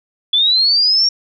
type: linear sweep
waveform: sine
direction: up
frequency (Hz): 3416 to 5588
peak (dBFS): -10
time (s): 0.33-1.09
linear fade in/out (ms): 5
effects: none